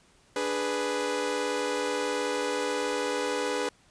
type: chord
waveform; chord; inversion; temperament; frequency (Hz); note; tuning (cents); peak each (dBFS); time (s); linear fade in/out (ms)
sawtooth; G# diminished; second; equal; 293.7 / 415.3 / 493.9; D4 / G#4 / B4; 0 / 0 / 0; -31 / -28 / -26; 0.36-3.69; 2
effects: pink hiss -61 dBFS RMS until 3.9 s + resampled to 22050 Hz